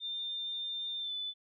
sine tone with pitch glide, 3603 to 3498 Hz, A7 to A7, +40 to -11 cents, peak -35 dBFS, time 0-1.34 s, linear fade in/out 50 ms, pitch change -51 cents, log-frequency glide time 0.97-1.13 s, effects none

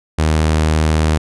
sawtooth tone, 78.1 Hz, D#2, 7 cents sharp, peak -8 dBFS, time 0.18-1.18 s, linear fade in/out 10 ms, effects resampled to 24000 Hz

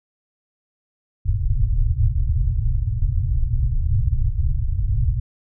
pink low-pass noise, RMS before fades -19 dBFS, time 1.25-5.2 s, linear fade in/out 10 ms, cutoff 130 Hz, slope 96 dB/octave, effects none

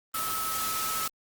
sine tone in noise, 1298 Hz, E6, 27 cents flat, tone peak -32 dBFS, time 0.14-1.08 s, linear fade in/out 5 ms, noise white, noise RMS -32 dBFS, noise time 0.14-1.08 s, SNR -3 dB, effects Opus 24 kbps

